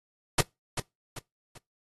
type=noise with echo; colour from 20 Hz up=pink; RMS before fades=-21 dBFS; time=0.38-0.41 s; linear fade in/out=5 ms; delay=390 ms; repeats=3; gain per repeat=-9 dB; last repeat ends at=1.58 s; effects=noise-tail reverb RT60 0.2 s tail -24 dB re dry + AAC 32 kbps